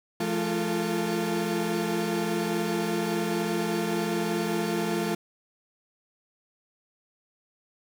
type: tone cluster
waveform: 35% pulse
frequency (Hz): 170.6 / 214.1 / 346.2 / 449.3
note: F3 / A3 / F4 / A4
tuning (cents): -40 / -47 / -15 / +36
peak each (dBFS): -31 / -29 / -28 / -32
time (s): 0.2-5.15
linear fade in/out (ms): 5
effects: none